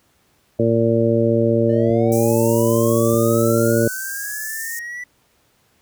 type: harmonic tone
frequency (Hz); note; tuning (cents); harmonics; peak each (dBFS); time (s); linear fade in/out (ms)
115.1; A#2; -22; 1 / 2 / 3 / 4 / 5; -20 / -20 / -20 / -20 / -20; 0.59-3.88; 5
type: linear sweep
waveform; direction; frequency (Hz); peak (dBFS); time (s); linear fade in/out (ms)
triangle; up; 587.3 to 1975.5; -26; 1.69-5.04; 5
type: clicks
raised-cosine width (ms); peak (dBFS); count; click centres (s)
5; -17; 2; 1.9 / 3.141
type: high-pass noise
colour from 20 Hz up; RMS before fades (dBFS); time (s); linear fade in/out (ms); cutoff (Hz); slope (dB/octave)
pink; -30; 2.12-4.79; 0; 6000; 48
effects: pink hiss -60 dBFS RMS until 5.81 s + high-pass 60 Hz 12 dB/octave